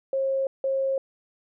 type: tone pair in turn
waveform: sine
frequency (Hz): 538 / 538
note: C5 / C5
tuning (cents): +48 / +48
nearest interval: unison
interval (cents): 0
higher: neither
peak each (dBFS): -22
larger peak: neither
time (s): 0.13-0.47 / 0.64-0.98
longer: neither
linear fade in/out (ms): 2
effects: none